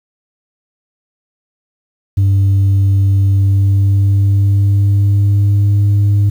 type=tone with pitch glide; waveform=sine; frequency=98 to 101.63 Hz; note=G2 to G#2; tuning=0 to -37 cents; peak=-5 dBFS; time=2.17-6.3 s; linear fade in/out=10 ms; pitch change=+63 cents; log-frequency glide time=3.37-5.85 s; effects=tanh soft clip ceiling -7 dBFS + 7-bit